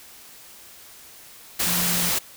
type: tone in noise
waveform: sine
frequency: 175.1 Hz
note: F3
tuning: 5 cents sharp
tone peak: -29 dBFS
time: 1.66-2.1 s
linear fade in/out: 10 ms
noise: white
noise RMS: -23 dBFS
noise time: 1.59-2.19 s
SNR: -9 dB
effects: white hiss -46 dBFS RMS until 2.36 s